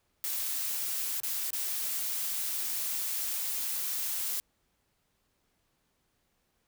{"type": "noise with dropouts", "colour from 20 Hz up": "blue", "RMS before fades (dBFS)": -33, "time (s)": [0.24, 4.4], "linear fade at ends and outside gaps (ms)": 0, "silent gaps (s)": [[1.202, 1.234], [1.505, 1.531]], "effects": ["pink hiss -75 dBFS RMS until 6.67 s"]}